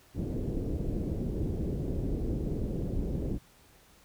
pink low-pass noise, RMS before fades -32 dBFS, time 0.14-3.39 s, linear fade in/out 50 ms, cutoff 430 Hz, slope 24 dB/octave, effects pink hiss -60 dBFS RMS until 4.04 s

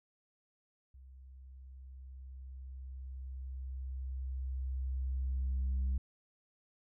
sine tone with level ramp, 65.3 Hz, C2, 3 cents flat, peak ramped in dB -52 to -27 dBFS, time 0.94-5.98 s, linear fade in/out 5 ms, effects tanh soft clip ceiling -29 dBFS

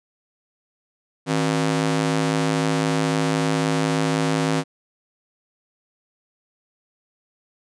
sawtooth ring-modulated tone, 213.6 Hz, G#3, 49 cents sharp, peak -12 dBFS, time 1.26-4.64 s, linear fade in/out 50 ms, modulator 54.9 Hz, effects resampled to 22050 Hz

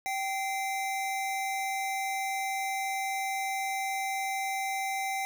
square tone pair together, 777.1 / 2076 Hz, G5 / C7, -15 / -14 cents, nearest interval octave + perfect fourth, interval 1701 cents, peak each -32 / -36 dBFS, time 0.06-5.25 s, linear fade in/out 0 ms, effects 10-bit

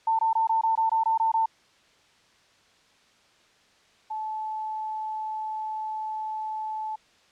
sine tone bursts, 895 Hz, A5, 29 cents sharp, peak -20 dBFS, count 10, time 0.07-1.459 s, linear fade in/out 5 ms, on 120 ms, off 21 ms
sine tone, 868 Hz, A5, 24 cents flat, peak -29 dBFS, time 4.1-6.96 s, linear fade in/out 10 ms
effects white hiss -60 dBFS RMS until 7.31 s + low-pass 5000 Hz 12 dB/octave

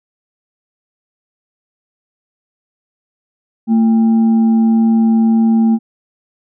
sine tone with frequency modulation, 225.2 Hz, A3, 40 cents sharp, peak -8 dBFS, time 3.67-5.79 s, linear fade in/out 50 ms, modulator 572 Hz, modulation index 0.22, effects none

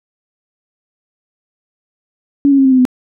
sine tone with pitch steps, 282.1 / 275.8 / 269.7 / 263.7 / 257.8 / 252 Hz, C#4 / C#4 / C#4 / C4 / C4 / B3, +30 / -9 / -47 / +14 / -26 / +35 cents, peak -6 dBFS, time 2.45-2.852 s, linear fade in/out 0 ms, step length 67 ms, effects none

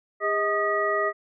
sine tone cluster, 406.7 / 634 / 1236 / 1926 Hz, G#4 / D#5 / D#6 / B6, -36 / +32 / -12 / -44 cents, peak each -28 / -27 / -26 / -28 dBFS, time 0.2-1.13 s, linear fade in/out 50 ms, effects none

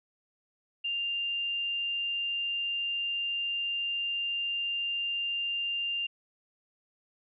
sine tone, 2794 Hz, F7, in tune, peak -29 dBFS, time 0.84-6.07 s, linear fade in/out 10 ms, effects none

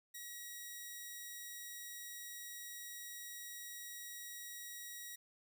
5% pulse tone, 1910 Hz, A#6, 42 cents sharp, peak -36 dBFS, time 0.14-5.16 s, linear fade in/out 10 ms, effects none

